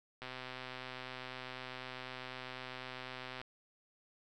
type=click train; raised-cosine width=0.3 ms; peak=-28 dBFS; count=410; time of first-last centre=0.22-3.415 s; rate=128 Hz; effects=none